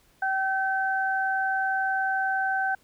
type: tone pair together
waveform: sine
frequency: 769 / 1538 Hz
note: G5 / G6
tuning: -33 / -33 cents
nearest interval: octave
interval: 1200 cents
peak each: -26 dBFS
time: 0.22-2.75 s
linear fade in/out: 5 ms
effects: pink hiss -62 dBFS RMS until 2.83 s